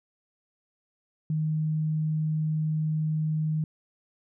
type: tone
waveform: sine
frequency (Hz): 155.56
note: D#3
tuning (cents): 0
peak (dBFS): -24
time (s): 1.3-3.64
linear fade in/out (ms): 2
effects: none